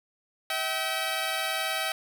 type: tone pair together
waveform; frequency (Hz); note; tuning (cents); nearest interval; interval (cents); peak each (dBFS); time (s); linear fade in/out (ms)
10% pulse; 644 / 769; E5 / G5; -41 / -33; minor third; 308; -22; 0.5-1.92; 2
effects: none